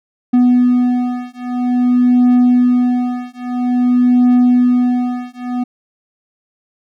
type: beating tone pair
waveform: triangle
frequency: 246.9 / 247.4 Hz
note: B3 / B3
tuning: 0 / +3 cents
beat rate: 0.5 Hz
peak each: -11 dBFS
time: 0.33-5.64 s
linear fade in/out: 10 ms
effects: none